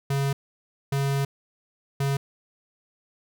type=tone bursts at uneven times; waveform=square; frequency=138.59 Hz; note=C#3; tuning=in tune; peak=-23 dBFS; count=3; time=0.1-0.33 / 0.92-1.25 / 2-2.17 s; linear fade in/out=5 ms; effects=none